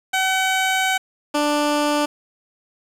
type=tone pair in turn; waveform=15% pulse; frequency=758 / 294.8 Hz; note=F#5 / D4; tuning=+42 / +7 cents; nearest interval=octave + major third; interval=1635 cents; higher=first; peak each=-11 dBFS; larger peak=neither; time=0.13-0.98 / 1.34-2.06 s; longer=first; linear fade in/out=10 ms; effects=low-pass 11000 Hz 12 dB/octave + 7-bit